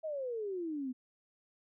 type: exponential sweep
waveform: sine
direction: down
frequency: 650 to 246.9 Hz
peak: -35 dBFS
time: 0.03-0.93 s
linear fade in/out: 20 ms
effects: none